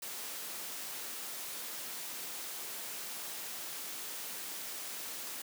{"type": "noise", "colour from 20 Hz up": "white", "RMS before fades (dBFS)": -42, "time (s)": [0.02, 5.42], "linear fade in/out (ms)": 5, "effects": ["high-pass 200 Hz 12 dB/octave"]}